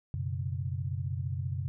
sine chord, F# suspended fourth, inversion none, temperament equal, 92.5 / 123.47 / 138.59 Hz, F#2 / B2 / C#3, 0 / 0 / 0 cents, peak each -34 / -36 / -36 dBFS, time 0.14-1.68 s, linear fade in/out 0 ms, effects none

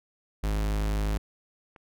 45% pulse tone, 51.91 Hz, G#1, in tune, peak -25 dBFS, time 0.43-1.18 s, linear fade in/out 10 ms
clicks, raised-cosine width 0.5 ms, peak -35 dBFS, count 3, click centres 0.776 / 0.834 / 1.762 s
effects none

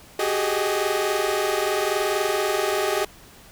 sawtooth tone cluster, 376.5 / 400.2 / 421 / 621 Hz, F#4 / G4 / G#4 / D#5, +30 / +36 / +24 / -3 cents, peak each -23 dBFS, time 0.19-3.05 s, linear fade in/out 5 ms, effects pink hiss -48 dBFS RMS until 3.51 s

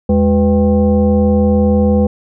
sine tone with frequency modulation, 207.7 Hz, G#3, in tune, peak -8 dBFS, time 0.09-2.07 s, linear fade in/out 5 ms, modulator 289 Hz, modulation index 1.1, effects none

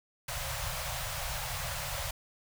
pink band-stop noise, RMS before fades -36 dBFS, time 0.28-2.11 s, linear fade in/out 5 ms, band 160 to 520 Hz, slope 96 dB/octave, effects none

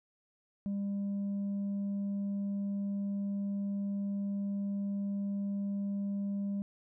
sine tone, 200 Hz, G3, 35 cents sharp, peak -29 dBFS, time 0.66-6.62 s, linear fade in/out 0 ms, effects tanh soft clip ceiling -31 dBFS

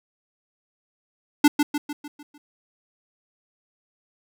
square tone with echo, 293.7 Hz, D4, in tune, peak -11 dBFS, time 1.44-1.48 s, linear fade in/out 5 ms, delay 150 ms, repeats 6, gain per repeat -6 dB, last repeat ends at 2.38 s, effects none

